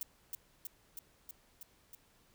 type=noise with echo; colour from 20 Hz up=violet; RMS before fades=-38 dBFS; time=0.01-0.03 s; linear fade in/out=2 ms; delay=320 ms; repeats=6; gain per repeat=-2 dB; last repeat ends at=1.95 s; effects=pink hiss -68 dBFS RMS until 2.34 s